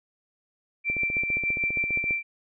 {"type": "tone with tremolo", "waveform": "sine", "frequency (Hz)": 2349, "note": "D7", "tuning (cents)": 0, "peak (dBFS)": -22, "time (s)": [0.84, 2.23], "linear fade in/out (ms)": 50, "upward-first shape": "sine", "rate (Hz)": 6.5, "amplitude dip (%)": 45}
{"type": "click train", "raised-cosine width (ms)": 2, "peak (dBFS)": -23, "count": 19, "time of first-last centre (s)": [0.9, 2.108], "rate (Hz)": 14.9}
{"effects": []}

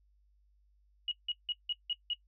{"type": "tone bursts", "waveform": "sine", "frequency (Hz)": 2900, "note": "F#7", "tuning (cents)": -35, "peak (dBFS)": -31, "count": 6, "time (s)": [1.08, 2.134], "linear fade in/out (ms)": 2, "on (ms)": 34, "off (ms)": 170, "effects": ["noise-tail reverb RT60 0.1 s tail -17 dB re dry", "added 50 Hz sine -65 dBFS peak until 2.27 s"]}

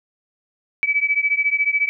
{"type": "beating tone pair", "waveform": "sine", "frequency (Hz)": [2288, 2302], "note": ["D7", "D7"], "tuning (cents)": [-46, -35], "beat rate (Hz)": 14, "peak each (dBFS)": [-19, -20], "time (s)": [0.83, 1.89], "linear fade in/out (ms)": 0, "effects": []}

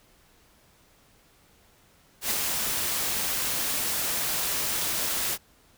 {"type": "noise with ADSR envelope", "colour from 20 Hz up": "white", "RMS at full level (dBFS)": -25, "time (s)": [2.21, 5.38], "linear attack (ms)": 100, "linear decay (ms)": 7, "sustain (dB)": -3, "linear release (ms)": 49, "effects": ["pink hiss -60 dBFS RMS until 5.77 s"]}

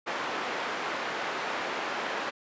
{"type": "band-pass noise", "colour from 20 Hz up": "white", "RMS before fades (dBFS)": -33, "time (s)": [0.06, 2.31], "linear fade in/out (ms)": 20, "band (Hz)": [320, 1700], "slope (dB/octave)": 12, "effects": ["resampled to 16000 Hz"]}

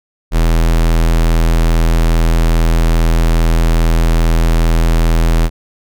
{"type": "tone", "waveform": "square", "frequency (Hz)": 41.2, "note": "E1", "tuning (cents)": 0, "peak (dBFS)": -9, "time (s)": [0.31, 5.5], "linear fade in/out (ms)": 50, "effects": []}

